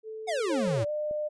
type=tone; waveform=sine; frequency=438.1 Hz; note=A4; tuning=7 cents flat; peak=-36 dBFS; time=0.03-0.82 s; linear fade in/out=50 ms
type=exponential sweep; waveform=square; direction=down; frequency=764 to 100 Hz; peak=-28 dBFS; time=0.27-0.85 s; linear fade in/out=20 ms
type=tone with pitch glide; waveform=sine; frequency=540 to 602.6 Hz; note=C#5 to D5; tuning=-45 to +44 cents; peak=-28 dBFS; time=0.49-1.29 s; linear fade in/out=20 ms; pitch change=+189 cents; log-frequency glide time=0.75-0.9 s
type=clicks; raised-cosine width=2 ms; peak=-32 dBFS; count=2; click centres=0.677 / 1.111 s
effects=resampled to 22050 Hz